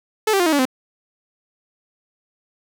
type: tone with pitch steps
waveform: sawtooth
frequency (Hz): 433.7 / 390.9 / 352.3 / 317.5 / 286.1 / 257.9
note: A4 / G4 / F4 / D#4 / D4 / C4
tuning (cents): -25 / -5 / +15 / +35 / -45 / -25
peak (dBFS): -11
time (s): 0.27-0.654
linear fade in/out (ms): 5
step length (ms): 64
effects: none